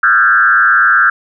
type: tone with frequency modulation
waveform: sine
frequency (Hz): 1480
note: F#6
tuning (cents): 0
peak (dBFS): -6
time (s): 0.03-1.1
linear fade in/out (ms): 5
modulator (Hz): 112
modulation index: 1.6
effects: none